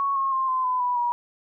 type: tone with pitch steps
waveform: sine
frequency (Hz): 1108.7 / 1082.8 / 1057.4 / 1032.7 / 1008.5 / 984.9 / 961.8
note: C#6 / C#6 / C6 / C6 / B5 / B5 / B5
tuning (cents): 0 / -41 / +18 / -23 / +36 / -5 / -46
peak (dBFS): -21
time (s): 0-1.12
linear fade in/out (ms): 0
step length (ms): 160
effects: none